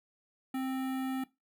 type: tone with notch filter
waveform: square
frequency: 262.6 Hz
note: C4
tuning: 6 cents sharp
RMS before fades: -34 dBFS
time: 0.54-1.24 s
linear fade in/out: 5 ms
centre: 5500 Hz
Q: 0.61
effects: noise-tail reverb RT60 0.2 s tail -18 dB re dry